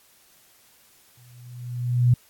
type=tone with exponential growth; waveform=sine; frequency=122.6 Hz; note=B2; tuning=12 cents flat; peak=-12 dBFS; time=1.17-2.14 s; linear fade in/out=5 ms; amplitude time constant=210 ms; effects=white hiss -57 dBFS RMS until 2.29 s + AAC 64 kbps